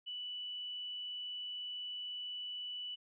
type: tone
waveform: sine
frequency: 2966 Hz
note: F#7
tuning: 4 cents sharp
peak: -40 dBFS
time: 0.06-2.96 s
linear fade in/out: 20 ms
effects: none